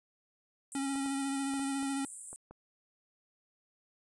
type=band-pass noise; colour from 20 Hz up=white; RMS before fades=-47 dBFS; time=0.72-2.36 s; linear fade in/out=0 ms; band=7700 to 9800 Hz; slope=96 dB/octave
type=tone with vibrato; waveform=square; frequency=274.2 Hz; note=C#4; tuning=19 cents flat; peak=-33 dBFS; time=0.75-2.05 s; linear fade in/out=2 ms; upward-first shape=sine; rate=14 Hz; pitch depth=21 cents each way
type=clicks; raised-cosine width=1 ms; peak=-36 dBFS; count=7; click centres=0.957 / 1.061 / 1.538 / 1.595 / 1.828 / 2.33 / 2.51 s
effects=resampled to 24000 Hz